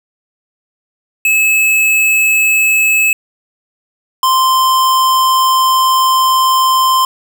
square tone pair in turn, 2593 / 1042.2 Hz, E7 / C6, -29 / -7 cents, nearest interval octave + major third, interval 1578 cents, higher first, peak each -9 dBFS, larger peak neither, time 1.25-3.13 / 4.23-7.05 s, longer second, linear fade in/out 2 ms, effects none

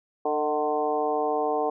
harmonic tone with a mistuned harmonic, 150 Hz, D3, 37 cents sharp, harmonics 2 / 3 / 4 / 5 / 6 / 7, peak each -34 / -27 / -31 / -27 / -34 / -34 dBFS, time 0.25-1.7 s, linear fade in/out 5 ms, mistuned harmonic 4, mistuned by +38 cents, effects none

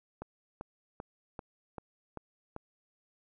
click train, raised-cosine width 1 ms, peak -26 dBFS, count 7, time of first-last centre 0.22-2.564 s, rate 2.56 Hz, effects none

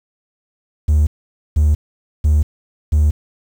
triangle tone bursts, 75.6 Hz, D#2, 49 cents flat, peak -7 dBFS, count 4, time 0.88-3.11 s, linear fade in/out 10 ms, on 190 ms, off 490 ms, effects tanh soft clip ceiling -4 dBFS + 7-bit

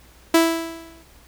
sawtooth tone with exponential decay, 329.6 Hz, E4, in tune, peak -7 dBFS, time 0.34-1.03 s, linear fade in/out 5 ms, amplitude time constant 150 ms, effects added 60 Hz sine -52 dBFS peak until 1.27 s + pink hiss -52 dBFS RMS until 1.27 s

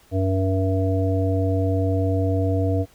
harmonic tone, 95 Hz, F#2, 46 cents sharp, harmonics 1 / 3 / 5 / 7, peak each -20 / -25 / -27 / -28 dBFS, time 0.11-2.86 s, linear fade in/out 50 ms, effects pink hiss -55 dBFS RMS until 2.94 s

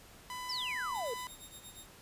sawtooth tone, 1000 Hz, B5, 21 cents sharp, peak -36 dBFS, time 0.3-1.27 s, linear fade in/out 0 ms
sine exponential sweep, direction down, 5560 to 440 Hz, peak -35 dBFS, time 0.49-1.14 s, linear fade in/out 5 ms
10% pulse tone with tremolo, 3705 Hz, A#7, 11 cents flat, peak -39 dBFS, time 0.94-1.87 s, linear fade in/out 10 ms, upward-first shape sine, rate 8.5 Hz, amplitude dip 80%
effects pink hiss -56 dBFS RMS until 2.01 s + resampled to 32000 Hz

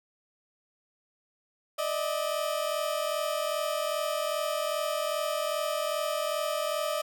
30% pulse tone pair together, 595 / 637.5 Hz, D5 / D#5, +22 / +42 cents, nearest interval minor second, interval 120 cents, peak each -28 / -29 dBFS, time 1.78-7.02 s, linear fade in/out 10 ms, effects none

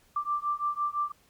sine beating tone pair, 1174.7 / 1180.6 Hz, D6 / D6, 0 / +9 cents, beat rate 5.9 Hz, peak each -30 dBFS, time 0.16-1.12 s, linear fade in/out 5 ms, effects pink hiss -63 dBFS RMS until 1.29 s + MP3 96 kbps

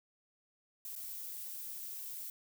violet noise with dropouts, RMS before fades -44 dBFS, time 0.85-2.3 s, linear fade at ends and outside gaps 1 ms, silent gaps 0.953-0.961 s, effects none

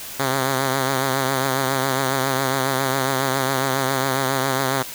5% pulse tone with vibrato, 133.5 Hz, C3, 35 cents sharp, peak -8 dBFS, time 0.19-4.83 s, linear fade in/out 10 ms, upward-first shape triangle, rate 7.3 Hz, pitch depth 67 cents each way, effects white hiss -34 dBFS RMS until 4.94 s

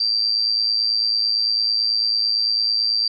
sine tone with amplitude modulation, 4699 Hz, D8, in tune, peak -14 dBFS, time 0-3.08 s, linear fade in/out 5 ms, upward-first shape sine, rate 109 Hz, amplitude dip 65%, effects none

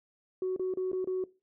sine tone with dropouts, 371.9 Hz, F#4, 9 cents sharp, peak -27 dBFS, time 0.42-1.24 s, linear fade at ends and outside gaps 2 ms, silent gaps 0.563-0.595 / 0.739-0.772 / 0.917-0.93 / 1.045-1.073 s, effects noise-tail reverb RT60 0.3 s tail -21 dB re dry + tanh soft clip ceiling -25 dBFS

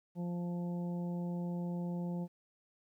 harmonic tone, 174.61 Hz, F3, in tune, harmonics 1 / 2 / 3 / 4 / 5, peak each -35 / -47 / -48 / -55 / -53 dBFS, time 0.15-2.28 s, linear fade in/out 50 ms, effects 12-bit

